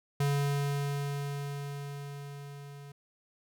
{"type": "tone with level ramp", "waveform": "square", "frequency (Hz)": 142, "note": "C#3", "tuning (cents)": 42, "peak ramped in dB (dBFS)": [-26, -46], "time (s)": [0.2, 2.92], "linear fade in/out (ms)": 5, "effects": []}